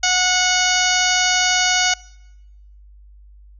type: harmonic tone with a mistuned harmonic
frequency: 732 Hz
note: F#5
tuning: 19 cents flat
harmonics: 1 / 2 / 3 / 4 / 5 / 6 / 7 / 8 / 9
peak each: -23 / -22 / -23 / -23 / -27 / -25 / -27 / -25 / -22 dBFS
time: 0.03-1.94 s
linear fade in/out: 5 ms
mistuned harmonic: 6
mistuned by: +41 cents
effects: noise-tail reverb RT60 1.0 s tail -25 dB re dry + added 50 Hz sine -42 dBFS peak until 3.59 s